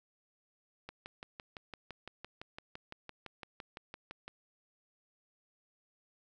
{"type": "click train", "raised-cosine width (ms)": 0.3, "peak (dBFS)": -28, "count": 21, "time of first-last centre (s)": [0.89, 4.28], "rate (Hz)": 5.9, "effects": []}